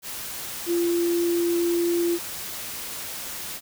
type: tone in noise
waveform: sine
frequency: 343.8 Hz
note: F4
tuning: 27 cents flat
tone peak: -20 dBFS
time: 0.66-2.19 s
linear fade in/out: 50 ms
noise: white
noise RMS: -34 dBFS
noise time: 0.02-3.61 s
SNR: +11 dB
effects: none